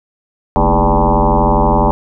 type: tone with frequency modulation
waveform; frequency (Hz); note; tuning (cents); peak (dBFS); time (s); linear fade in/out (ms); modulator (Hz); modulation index
sine; 406.4; G#4; -38; -8; 0.56-1.91; 0; 92.2; 6.4
effects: none